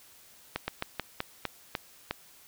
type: slowing click train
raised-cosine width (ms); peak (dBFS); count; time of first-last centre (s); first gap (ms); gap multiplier
0.3; -14; 8; 0.56-2.11; 120; 1.2
effects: white hiss -56 dBFS RMS until 2.47 s